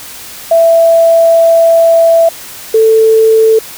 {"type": "tone pair in turn", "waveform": "sine", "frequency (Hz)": [664, 443.2], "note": ["E5", "A4"], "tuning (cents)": [12, 13], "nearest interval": "perfect fifth", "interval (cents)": 699, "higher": "first", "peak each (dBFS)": -3, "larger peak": "neither", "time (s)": [[0.51, 2.29], [2.74, 3.59]], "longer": "first", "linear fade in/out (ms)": 5, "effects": ["white hiss -28 dBFS RMS until 3.77 s"]}